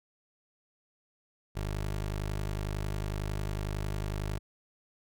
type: tone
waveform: 20% pulse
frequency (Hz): 51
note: G#1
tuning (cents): -31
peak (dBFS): -27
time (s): 1.55-4.39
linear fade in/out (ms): 20
effects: none